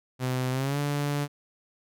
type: tone with pitch glide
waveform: sawtooth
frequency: 128 to 144.51 Hz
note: C3 to D3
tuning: -38 to -28 cents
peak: -22 dBFS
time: 0.19-1.28 s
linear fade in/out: 50 ms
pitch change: +210 cents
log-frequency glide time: 0.51-0.78 s
effects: none